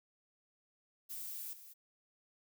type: noise with level steps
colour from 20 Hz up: violet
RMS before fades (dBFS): -44 / -55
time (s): 1.09-1.74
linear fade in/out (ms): 20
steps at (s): 1.53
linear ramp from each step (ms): 2
effects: none